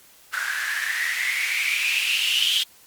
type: noise with band-pass filter sweep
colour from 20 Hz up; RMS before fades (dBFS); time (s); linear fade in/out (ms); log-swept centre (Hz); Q
blue; -24; 0.32-2.64; 20; 1500 to 3200; 9.2
effects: white hiss -52 dBFS RMS until 2.86 s + Opus 48 kbps